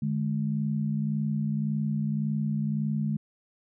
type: tone pair together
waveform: sine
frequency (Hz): 149.2 / 211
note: D3 / G#3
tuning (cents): +28 / +28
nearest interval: tritone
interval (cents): 600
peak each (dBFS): -28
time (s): 0.02-3.17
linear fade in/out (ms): 5
effects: none